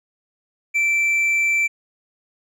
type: tone with hard clipping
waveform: sine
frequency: 2336 Hz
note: D7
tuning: 10 cents flat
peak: -17 dBFS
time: 0.74-1.68 s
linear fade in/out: 20 ms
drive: 3 dB
effects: none